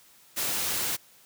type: noise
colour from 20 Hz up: white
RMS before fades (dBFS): -29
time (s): 0.36-0.97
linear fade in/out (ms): 20
effects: white hiss -57 dBFS RMS until 1.25 s + high-pass 60 Hz 12 dB/octave